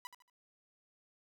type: tone with echo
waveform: sawtooth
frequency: 987.8 Hz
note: B5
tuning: in tune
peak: -39 dBFS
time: 0.05-0.07 s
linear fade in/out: 0 ms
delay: 76 ms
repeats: 3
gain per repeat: -10 dB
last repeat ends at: 0.298 s
effects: none